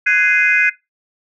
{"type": "chord", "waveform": "sine", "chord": "Ab dominant seventh", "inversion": "third", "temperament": "just", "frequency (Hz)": [1495.1, 1661.2, 2077, 2492], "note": ["Gb6", "Ab6", "C7", "Eb7"], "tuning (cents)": [18, 0, -13, 2], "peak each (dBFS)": -16, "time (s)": [0.06, 0.7], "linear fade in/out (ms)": 10, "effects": ["noise-tail reverb RT60 0.2 s tail -19 dB re dry", "tanh soft clip ceiling -2 dBFS"]}